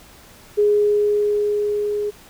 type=tone with level ramp; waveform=sine; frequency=415.3 Hz; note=G#4; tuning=in tune; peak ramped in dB=-12 to -20 dBFS; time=0.57-2.11 s; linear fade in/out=20 ms; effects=pink hiss -46 dBFS RMS until 2.29 s